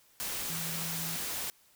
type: tone in noise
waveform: sine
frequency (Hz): 164.81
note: E3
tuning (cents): 0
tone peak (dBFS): -40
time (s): 0.5-1.16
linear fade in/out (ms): 0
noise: white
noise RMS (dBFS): -36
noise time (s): 0.2-1.5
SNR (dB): -7
effects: white hiss -64 dBFS RMS until 1.75 s